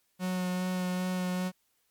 45% pulse tone with vibrato, 182.7 Hz, F#3, 22 cents flat, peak -29 dBFS, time 0.19-1.52 s, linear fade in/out 50 ms, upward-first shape sine, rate 2.5 Hz, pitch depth 12 cents each way, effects white hiss -73 dBFS RMS until 1.9 s + MP3 96 kbps

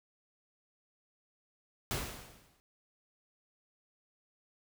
pink noise with exponential decay, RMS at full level -33 dBFS, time 1.91-2.6 s, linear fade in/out 0 ms, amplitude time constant 150 ms, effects none

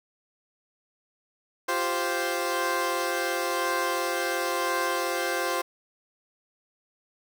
15% pulse chord, F suspended second, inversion none, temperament equal, 349.2 / 392 / 523.3 Hz, F4 / G4 / C5, 0 / 0 / 0 cents, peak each -24 / -26 / -22 dBFS, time 1.68-5.62 s, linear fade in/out 10 ms, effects none

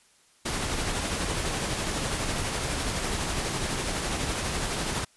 pink noise with tremolo, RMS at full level -28 dBFS, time 0.45-5.05 s, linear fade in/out 10 ms, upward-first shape sine, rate 12 Hz, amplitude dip 30%, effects white hiss -61 dBFS RMS until 5.16 s + resampled to 24000 Hz

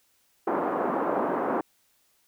pink band-pass noise, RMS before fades -27 dBFS, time 0.47-1.61 s, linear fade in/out 5 ms, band 250 to 1200 Hz, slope 24 dB/octave, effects white hiss -67 dBFS RMS until 2.27 s

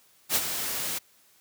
white noise with ADSR envelope, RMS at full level -22 dBFS, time 0.29-0.99 s, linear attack 64 ms, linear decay 45 ms, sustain -9 dB, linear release 15 ms, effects white hiss -61 dBFS RMS until 1.4 s + high-pass 80 Hz 12 dB/octave

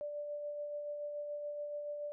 sine tone with tremolo, 587.3 Hz, D5, in tune, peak -37 dBFS, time 0.01-2.12 s, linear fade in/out 0 ms, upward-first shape sine, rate 7 Hz, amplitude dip 30%, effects none

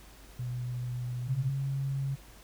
sine tone with vibrato, 123.47 Hz, B2, in tune, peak -32 dBFS, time 0.39-1.5 s, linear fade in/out 5 ms, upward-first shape triangle, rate 7.2 Hz, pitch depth 8 cents each way
sine tone, 136.6 Hz, C#3, 25 cents flat, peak -29 dBFS, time 1.27-2.16 s, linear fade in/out 20 ms
effects added 50 Hz sine -53 dBFS peak until 2.43 s + pink hiss -55 dBFS RMS until 2.43 s

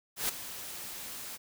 white noise with ADSR envelope, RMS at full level -29 dBFS, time 0.16-1.38 s, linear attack 130 ms, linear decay 6 ms, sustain -13 dB, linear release 30 ms, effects none

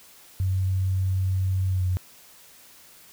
sine tone with pitch glide, 94.2 to 91.31 Hz, F#2 to F#2, +32 to -22 cents, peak -21 dBFS, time 0.4-1.97 s, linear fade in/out 0 ms, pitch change -54 cents, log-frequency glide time 1.69-1.85 s, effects white hiss -51 dBFS RMS until 3.12 s

